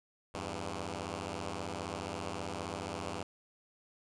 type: beating tone pair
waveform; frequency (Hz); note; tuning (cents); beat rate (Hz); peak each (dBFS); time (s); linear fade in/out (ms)
5% pulse; 83.8 / 98.8; E2 / G2; +29 / +14; 15; -29; 0.34-3.23; 5
effects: resampled to 22050 Hz